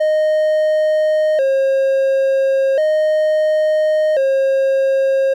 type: tone with vibrato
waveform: triangle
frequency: 577 Hz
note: D5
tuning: 31 cents flat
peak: -10 dBFS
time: 0-5.34 s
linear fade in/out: 10 ms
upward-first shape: square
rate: 0.36 Hz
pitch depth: 120 cents each way
effects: none